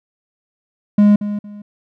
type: tone with echo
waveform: triangle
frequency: 206.6 Hz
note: G#3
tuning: 9 cents flat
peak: -5 dBFS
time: 0.98-1.16 s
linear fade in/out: 5 ms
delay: 230 ms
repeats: 2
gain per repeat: -12 dB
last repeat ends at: 1.62 s
effects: none